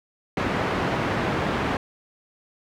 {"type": "band-pass noise", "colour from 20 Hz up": "pink", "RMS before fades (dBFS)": -25, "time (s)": [0.37, 1.77], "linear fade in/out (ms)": 2, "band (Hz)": [110, 2000], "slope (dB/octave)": 12, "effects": []}